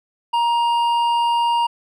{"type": "tone with hard clipping", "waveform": "sine", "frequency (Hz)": 941, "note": "A#5", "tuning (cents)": 16, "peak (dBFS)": -17, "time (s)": [0.33, 1.67], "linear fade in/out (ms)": 10, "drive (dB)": 7, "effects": []}